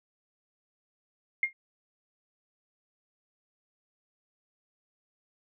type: tone with exponential decay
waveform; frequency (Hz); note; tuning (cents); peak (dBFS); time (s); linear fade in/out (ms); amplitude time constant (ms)
sine; 2125; C7; +26; -19; 1.43-1.53; 2; 20
effects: none